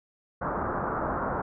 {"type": "low-pass noise", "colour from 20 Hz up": "white", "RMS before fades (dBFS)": -30, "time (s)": [0.41, 1.42], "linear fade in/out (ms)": 10, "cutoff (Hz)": 1400, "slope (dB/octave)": 48, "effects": []}